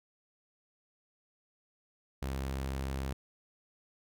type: tone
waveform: sawtooth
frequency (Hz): 67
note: C2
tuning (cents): +42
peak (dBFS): -30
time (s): 2.22-3.13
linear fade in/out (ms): 5
effects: none